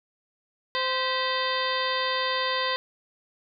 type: harmonic tone with a mistuned harmonic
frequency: 518 Hz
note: C5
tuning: 17 cents flat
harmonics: 1 / 2 / 3 / 4 / 5 / 6 / 7 / 8 / 9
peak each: -31 / -29 / -36 / -31 / -38 / -36 / -33 / -38 / -35 dBFS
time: 0.75-2.76 s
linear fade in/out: 0 ms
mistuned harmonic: 4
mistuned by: -100 cents
effects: none